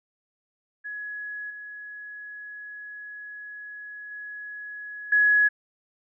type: tone with level steps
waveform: sine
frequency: 1682 Hz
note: G#6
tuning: 22 cents sharp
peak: -32 / -37 / -35 / -16 dBFS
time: 0.84-5.49 s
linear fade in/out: 20 ms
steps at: 1.5 / 4.11 / 5.12 s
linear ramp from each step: 5 ms
effects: none